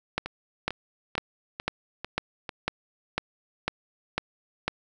two click trains, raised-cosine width 0.3 ms, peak -17 / -9 dBFS, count 6 / 10, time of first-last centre 0.26-2.492 / 0.18-4.68 s, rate 2.24 / 2 Hz, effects none

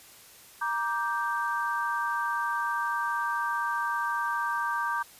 sine chord, G minor, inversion first, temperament just, 940.8 / 1176 / 1568 Hz, Bb5 / D6 / G6, +16 / +2 / 0 cents, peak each -31 dBFS, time 0.61-5.03 s, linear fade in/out 10 ms, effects white hiss -52 dBFS RMS until 5.19 s + resampled to 32000 Hz

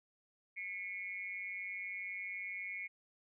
sine tone with amplitude modulation, 2195 Hz, C#7, 18 cents flat, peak -36 dBFS, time 0.56-2.88 s, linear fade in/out 20 ms, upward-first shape sine, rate 192 Hz, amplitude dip 90%, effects none

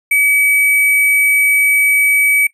sine tone with sample-and-hold, 2277 Hz, C#7, 46 cents sharp, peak -9 dBFS, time 0.11-2.47 s, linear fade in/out 5 ms, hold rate 11025 Hz, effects noise-tail reverb RT60 0.1 s tail -17 dB re dry + resampled to 32000 Hz

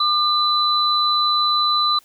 sine tone pair together, 1200 / 3997 Hz, D6 / B7, +37 / +20 cents, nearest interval octave + major sixth, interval 2083 cents, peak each -18 dBFS, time 0-1.99 s, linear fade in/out 5 ms, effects white hiss -54 dBFS RMS until 2.04 s

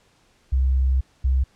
sine tone pair in turn, 65.41 / 65.41 Hz, C2 / C2, 0 / 0 cents, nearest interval unison, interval 0 cents, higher neither, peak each -16 dBFS, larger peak neither, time 0.52-1.01 / 1.24-1.44 s, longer first, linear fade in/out 10 ms, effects pink hiss -60 dBFS RMS until 1.55 s + low-pass 8000 Hz 12 dB/octave

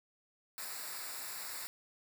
white noise with comb filter, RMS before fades -43 dBFS, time 0.58-1.67 s, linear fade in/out 0 ms, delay 0.32 ms, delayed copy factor -0.75, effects none

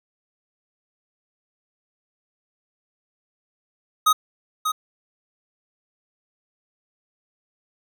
square tone with echo, 1256 Hz, D#6, 16 cents sharp, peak -14 dBFS, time 4.06-4.13 s, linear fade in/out 10 ms, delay 590 ms, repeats 1, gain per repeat -7 dB, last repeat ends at 4.72 s, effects none

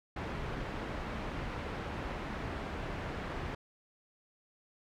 pink low-pass noise, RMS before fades -39 dBFS, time 0.16-3.55 s, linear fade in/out 5 ms, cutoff 2100 Hz, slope 12 dB/octave, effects none

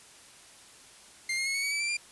sawtooth tone with pitch steps, 2100 / 2139 / 2179 / 2220 / 2261 / 2303 / 2346 / 2390 Hz, C7 / C7 / C#7 / C#7 / C#7 / D7 / D7 / D7, +6 / +38 / -30 / +2 / +34 / -34 / -2 / +30 cents, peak -25 dBFS, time 1.29-1.97 s, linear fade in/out 5 ms, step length 85 ms, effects white hiss -53 dBFS RMS until 2.11 s + resampled to 24000 Hz

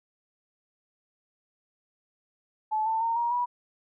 sine tone with pitch steps, 865 / 890.9 / 917.5 / 944.9 / 973.2 Hz, A5 / A5 / A#5 / A#5 / B5, -30 / +21 / -28 / +23 / -26 cents, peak -24 dBFS, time 2.71-3.46 s, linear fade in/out 20 ms, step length 150 ms, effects none

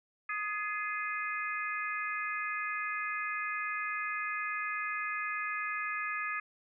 harmonic tone with a mistuned harmonic, 415.3 Hz, G#4, in tune, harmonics 3 / 4 / 5 / 6, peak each -37 / -38 / -39 / -40 dBFS, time 0.29-6.4 s, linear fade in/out 5 ms, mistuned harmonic 4, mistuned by +34 cents, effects none

